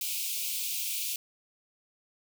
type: high-pass noise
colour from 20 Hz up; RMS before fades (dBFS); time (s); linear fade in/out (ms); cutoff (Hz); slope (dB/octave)
white; -33; 0.01-1.16; 2; 2300; 96
effects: none